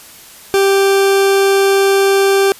40% pulse tone, 392.3 Hz, G4, 1 cent sharp, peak -8 dBFS, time 0.54-2.52 s, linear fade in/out 0 ms, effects white hiss -38 dBFS RMS until 2.59 s + resampled to 32000 Hz

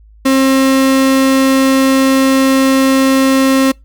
35% pulse tone, 267 Hz, C4, 35 cents sharp, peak -6 dBFS, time 0.25-3.72 s, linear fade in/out 10 ms, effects noise-tail reverb RT60 0.2 s tail -26 dB re dry + added 53 Hz sine -39 dBFS peak until 3.84 s

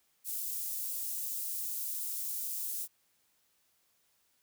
white high-pass noise, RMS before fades -37 dBFS, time 0.24-2.88 s, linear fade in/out 50 ms, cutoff 9000 Hz, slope 12 dB/octave, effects white hiss -73 dBFS RMS until 4.42 s

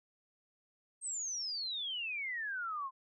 sine exponential sweep, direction down, 8520 to 1032 Hz, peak -36 dBFS, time 1.01-2.91 s, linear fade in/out 50 ms, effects none

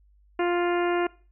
harmonic tone, 350 Hz, F4, 4 cents sharp, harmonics 1 / 2 / 3 / 4 / 5 / 6 / 7 / 8, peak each -23 / -29 / -33 / -35 / -37 / -39 / -40 / -41 dBFS, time 0.39-1.07 s, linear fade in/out 5 ms, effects noise-tail reverb RT60 0.4 s tail -22 dB re dry + added 50 Hz sine -56 dBFS peak until 1.31 s

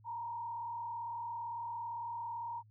sine tone with frequency modulation, 936 Hz, A#5, 7 cents sharp, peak -38 dBFS, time 0.04-2.63 s, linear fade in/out 50 ms, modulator 37.8 Hz, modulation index 0.74, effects added 107 Hz sine -59 dBFS peak until 2.7 s

